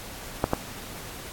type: clicks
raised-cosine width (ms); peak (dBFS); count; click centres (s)
1; -6 / -7; 2; 0.441 / 0.534
effects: pink hiss -40 dBFS RMS until 1.32 s + AAC 64 kbps